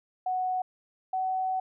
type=tone pair in turn; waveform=sine; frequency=740 / 751.6 Hz; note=F#5 / F#5; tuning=0 / +27 cents; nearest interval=unison; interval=27 cents; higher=second; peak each=-26 dBFS; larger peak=neither; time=0.26-0.62 / 1.13-1.6 s; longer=second; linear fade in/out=5 ms; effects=none